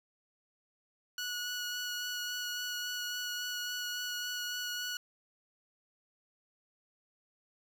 15% pulse tone with vibrato, 1463 Hz, F#6, 20 cents flat, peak -29 dBFS, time 1.18-4.97 s, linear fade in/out 2 ms, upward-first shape sine, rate 3.6 Hz, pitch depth 11 cents each way, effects none

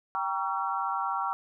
sine chord, G diminished seventh, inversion none, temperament just, 784 / 940.8 / 1128.9 / 1354.7 Hz, G5 / Bb5 / Db6 / Fb6, 0 / +16 / +31 / +47 cents, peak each -33 dBFS, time 0.15-1.33 s, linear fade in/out 0 ms, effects none

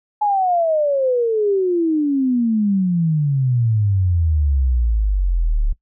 sine exponential sweep, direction down, 851 to 34.65 Hz, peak -14 dBFS, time 0.21-5.73 s, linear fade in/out 10 ms, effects noise-tail reverb RT60 0.1 s tail -19 dB re dry

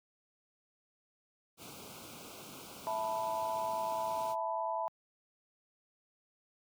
pink band-stop noise, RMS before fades -48 dBFS, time 1.57-4.36 s, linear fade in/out 50 ms, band 1500 to 2200 Hz, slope 96 dB/octave
sine chord, E suspended fourth, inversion none, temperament just, 659.3 / 879 / 988.9 Hz, E5 / A5 / B5, 0 / -2 / +2 cents, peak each -37 dBFS, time 2.87-4.88 s, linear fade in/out 0 ms
effects high-pass 150 Hz 12 dB/octave

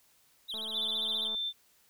triangle tone with vibrato, 3511 Hz, A7, 4 cents flat, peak -34 dBFS, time 0.48-1.29 s, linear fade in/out 20 ms, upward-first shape sine, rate 15 Hz, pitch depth 210 cents each way
click train, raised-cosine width 1 ms, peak -36 dBFS, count 178, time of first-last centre 0.54-1.348 s, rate 219 Hz
sine tone with pitch glide, 3520 to 3559 Hz, A7 to A7, 0 to +19 cents, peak -31 dBFS, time 0.72-1.53 s, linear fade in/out 50 ms, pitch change +19 cents, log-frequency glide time 0.88-1.08 s
effects white hiss -66 dBFS RMS until 1.89 s

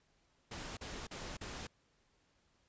pink noise bursts, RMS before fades -45 dBFS, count 4, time 0.51-1.67 s, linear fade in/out 5 ms, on 260 ms, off 40 ms, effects pink hiss -74 dBFS RMS until 2.68 s + resampled to 16000 Hz

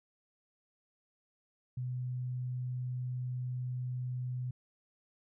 sine tone, 125.6 Hz, B2, 30 cents sharp, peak -34 dBFS, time 1.77-4.51 s, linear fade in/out 5 ms, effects none

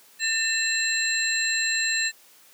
sine tone cluster, 1795 / 2672 / 4068 / 7460 Hz, A6 / E7 / C8 / A#8, +34 / +23 / -50 / 0 cents, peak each -26 / -29 / -28 / -28 dBFS, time 0.19-2.12 s, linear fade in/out 50 ms, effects white hiss -54 dBFS RMS until 2.53 s + high-pass 200 Hz 12 dB/octave

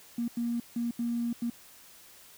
triangle tone bursts at uneven times, 236 Hz, A#3, 22 cents sharp, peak -24 dBFS, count 5, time 0.18-0.28 / 0.37-0.6 / 0.76-0.91 / 0.99-1.33 / 1.42-1.5 s, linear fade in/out 5 ms, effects tanh soft clip ceiling -26 dBFS + white hiss -54 dBFS RMS until 2.37 s

